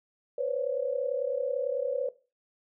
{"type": "tone cluster", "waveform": "sine", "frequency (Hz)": [494.9, 526, 564], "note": ["B4", "C5", "C#5"], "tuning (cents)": [4, 9, 30], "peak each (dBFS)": [-31, -33, -31], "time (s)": [0.38, 2.09], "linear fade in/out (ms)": 5, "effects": ["noise-tail reverb RT60 0.3 s tail -17 dB re dry"]}